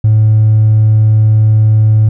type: tone with hard clipping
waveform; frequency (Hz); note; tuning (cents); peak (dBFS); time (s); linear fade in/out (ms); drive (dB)
sine; 108.4; A2; -25; -5; 0.04-2.09; 5; 1
effects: none